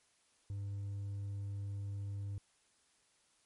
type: tone with hard clipping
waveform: sine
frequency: 100 Hz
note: G2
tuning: 35 cents sharp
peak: -39 dBFS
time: 0.5-2.38 s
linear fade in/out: 0 ms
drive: 2 dB
effects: white hiss -72 dBFS RMS until 3.45 s + MP3 48 kbps